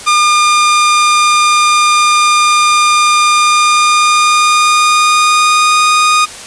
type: tone with pitch glide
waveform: sawtooth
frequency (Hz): 1208 to 1232.7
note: D6 to D#6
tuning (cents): +48 to -17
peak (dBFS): -3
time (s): 0.06-6.26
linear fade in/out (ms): 20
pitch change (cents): +35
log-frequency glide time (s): 3.3-5.86
effects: white hiss -28 dBFS RMS until 6.46 s + resampled to 22050 Hz

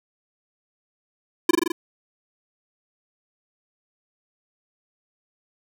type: tone with echo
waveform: square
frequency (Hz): 338.3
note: E4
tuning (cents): +45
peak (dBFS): -12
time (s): 1.49-1.51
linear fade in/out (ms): 5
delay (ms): 42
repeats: 5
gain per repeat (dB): -2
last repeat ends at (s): 1.72
effects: none

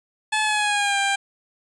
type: tone with pitch glide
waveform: 15% pulse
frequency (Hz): 861 to 794.1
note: A5 to G5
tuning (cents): -38 to +22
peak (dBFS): -13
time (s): 0.32-1.16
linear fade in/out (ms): 10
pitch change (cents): -140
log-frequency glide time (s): 0.43-0.99
effects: resampled to 24000 Hz

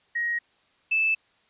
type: tone pair in turn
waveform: sine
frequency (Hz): 1886 / 2630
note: A#6 / E7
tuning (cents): +20 / -5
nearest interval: tritone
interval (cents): 575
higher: second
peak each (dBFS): -24 / -20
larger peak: second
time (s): 0.15-0.39 / 0.91-1.15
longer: neither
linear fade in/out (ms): 10
effects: white hiss -64 dBFS RMS until 1.49 s + resampled to 8000 Hz

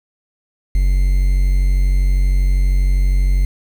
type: tone with quantisation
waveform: triangle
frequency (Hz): 46.3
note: F#1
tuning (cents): +2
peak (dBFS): -9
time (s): 0.75-3.45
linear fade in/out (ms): 0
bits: 6
effects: none

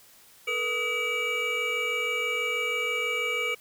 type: tone cluster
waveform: triangle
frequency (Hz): 439.7 / 485.9 / 1255 / 2300 / 2862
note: A4 / B4 / D#6 / D7 / F7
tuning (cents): -1 / -28 / +15 / -37 / +42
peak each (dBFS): -35 / -32 / -35 / -26 / -34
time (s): 0.47-3.55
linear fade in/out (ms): 10
effects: white hiss -55 dBFS RMS until 3.6 s

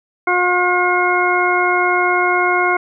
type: harmonic tone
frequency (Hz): 358.4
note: F4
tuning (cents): +45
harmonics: 1 / 2 / 3 / 4 / 6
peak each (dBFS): -19 / -19 / -19 / -19 / -19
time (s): 0.27-2.77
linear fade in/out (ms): 5
effects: none

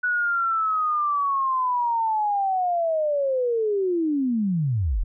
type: linear sweep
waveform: sine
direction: down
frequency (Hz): 1480 to 31.24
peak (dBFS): -20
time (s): 0.03-5.04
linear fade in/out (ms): 10
effects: none

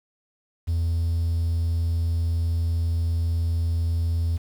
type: tone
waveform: triangle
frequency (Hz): 83.8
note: E2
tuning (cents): +29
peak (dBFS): -18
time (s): 0.67-4.38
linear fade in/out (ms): 20
effects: tanh soft clip ceiling -15 dBFS + 8-bit

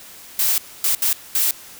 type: noise bursts at uneven times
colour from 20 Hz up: blue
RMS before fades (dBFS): -18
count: 4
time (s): 0.39-0.58 / 0.84-0.95 / 1.02-1.13 / 1.35-1.51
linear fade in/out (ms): 2
effects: white hiss -41 dBFS RMS until 1.79 s

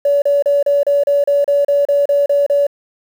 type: tone bursts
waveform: triangle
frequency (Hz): 570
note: C#5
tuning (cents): +48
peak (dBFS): -6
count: 13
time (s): 0.05-2.668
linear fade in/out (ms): 5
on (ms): 170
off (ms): 34
effects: tanh soft clip ceiling -8 dBFS + 7-bit

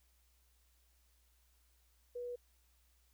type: tone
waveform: sine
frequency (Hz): 487.1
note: B4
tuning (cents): -24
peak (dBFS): -40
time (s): 2.15-2.36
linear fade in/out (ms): 10
effects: added 60 Hz sine -70 dBFS peak until 3.13 s + white hiss -75 dBFS RMS until 3.13 s

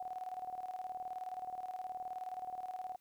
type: tone with tremolo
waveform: sine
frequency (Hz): 740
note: F#5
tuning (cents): 0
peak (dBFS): -38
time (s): 0-2.96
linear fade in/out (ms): 5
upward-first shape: square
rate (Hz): 19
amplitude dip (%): 65
effects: white hiss -75 dBFS RMS until 3 s

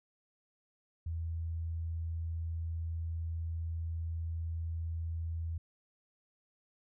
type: tone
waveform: sine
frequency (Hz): 82.41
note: E2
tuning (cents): 0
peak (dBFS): -34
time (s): 1.06-5.58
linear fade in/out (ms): 5
effects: none

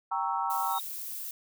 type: chord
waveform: sine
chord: G diminished seventh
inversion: none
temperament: equal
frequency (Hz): 784 / 932.3 / 1108.7 / 1318.5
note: G5 / Bb5 / Db6 / Fb6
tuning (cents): 0 / 0 / 0 / 0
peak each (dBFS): -33 / -31 / -35 / -34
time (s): 0.11-0.79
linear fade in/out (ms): 10
type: noise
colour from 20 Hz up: violet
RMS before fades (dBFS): -38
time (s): 0.5-1.31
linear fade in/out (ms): 2
type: tone with exponential growth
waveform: triangle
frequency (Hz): 3735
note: A#7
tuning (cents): +3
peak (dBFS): -33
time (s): 0.6-0.8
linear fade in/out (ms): 1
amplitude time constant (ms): 43
effects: none

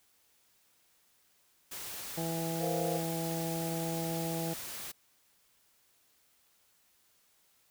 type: noise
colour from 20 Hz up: white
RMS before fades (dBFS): -42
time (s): 1.71-4.92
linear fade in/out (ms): 10
type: harmonic tone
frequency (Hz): 164.81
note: E3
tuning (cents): 0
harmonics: 1 / 2 / 3 / 4 / 5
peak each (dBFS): -36 / -39 / -41 / -42 / -43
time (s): 2.17-4.54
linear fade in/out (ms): 10
type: chord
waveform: sine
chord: Bb suspended second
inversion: none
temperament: equal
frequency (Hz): 466.2 / 523.3 / 698.5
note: Bb4 / C5 / F5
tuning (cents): 0 / 0 / 0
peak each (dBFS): -37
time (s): 2.59-3.01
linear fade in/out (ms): 50
effects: white hiss -69 dBFS RMS until 7.7 s

